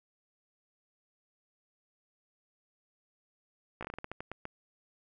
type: slowing click train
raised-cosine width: 0.5 ms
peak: -24 dBFS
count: 12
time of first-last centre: 3.81-4.454 s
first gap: 16 ms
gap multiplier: 1.24
effects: none